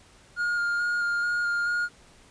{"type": "tone with vibrato", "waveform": "triangle", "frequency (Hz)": 1418, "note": "F6", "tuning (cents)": 26, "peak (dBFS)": -22, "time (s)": [0.36, 1.89], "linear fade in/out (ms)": 50, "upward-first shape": "square", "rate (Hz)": 2.3, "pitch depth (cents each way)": 12, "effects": ["pink hiss -55 dBFS RMS until 2.3 s", "resampled to 22050 Hz"]}